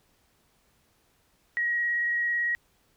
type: tone with vibrato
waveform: sine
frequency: 1900 Hz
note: A#6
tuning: 33 cents sharp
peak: -24 dBFS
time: 1.57-2.55 s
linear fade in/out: 0 ms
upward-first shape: sine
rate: 18 Hz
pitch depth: 10 cents each way
effects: pink hiss -67 dBFS RMS until 2.96 s